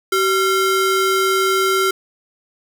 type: ring-modulated tone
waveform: square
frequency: 877 Hz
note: A5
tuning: 6 cents flat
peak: -12 dBFS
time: 0.12-1.91 s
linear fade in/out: 5 ms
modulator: 495 Hz
effects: none